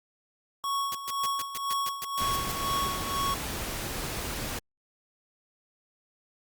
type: tone with tremolo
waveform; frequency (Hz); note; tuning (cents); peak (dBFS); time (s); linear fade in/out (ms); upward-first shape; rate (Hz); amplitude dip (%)
square; 1108.7; C#6; 0; -27; 0.64-3.34; 0; sine; 2; 70
type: noise bursts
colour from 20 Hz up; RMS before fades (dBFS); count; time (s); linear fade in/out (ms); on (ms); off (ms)
white; -35; 11; 0.92-2.517; 0; 27; 130
type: noise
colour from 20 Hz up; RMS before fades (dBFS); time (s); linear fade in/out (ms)
pink; -34; 2.2-4.59; 5
effects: Opus 48 kbps